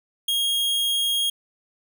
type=tone; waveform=45% pulse; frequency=3263 Hz; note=G#7; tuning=31 cents flat; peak=-20 dBFS; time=0.28-1.3 s; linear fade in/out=5 ms; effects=none